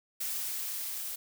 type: noise with level ramp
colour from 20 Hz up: blue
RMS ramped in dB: -34 to -38 dBFS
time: 0.2-1.16 s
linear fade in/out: 10 ms
effects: none